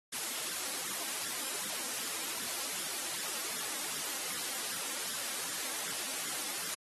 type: noise with flanger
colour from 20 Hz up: white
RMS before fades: -37 dBFS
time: 0.12-6.75 s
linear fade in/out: 10 ms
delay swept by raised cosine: 0.55 to 3.75 ms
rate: 2.6 Hz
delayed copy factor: +0.6
effects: high-pass 200 Hz 12 dB/octave + AAC 32 kbps